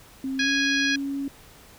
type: tone with pitch glide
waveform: sine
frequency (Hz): 266.6 to 277.6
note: C4 to C#4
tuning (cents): +33 to +3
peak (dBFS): -26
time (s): 0.24-1.28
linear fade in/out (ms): 2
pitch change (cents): +70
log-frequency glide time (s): 0.41-0.48
type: harmonic tone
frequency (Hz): 828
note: G#5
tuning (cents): -5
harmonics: 2 / 3 / 4 / 5 / 6 / 7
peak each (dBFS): -24 / -28 / -30 / -32 / -34 / -35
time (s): 0.39-0.96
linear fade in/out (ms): 5
effects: pink hiss -50 dBFS RMS until 1.78 s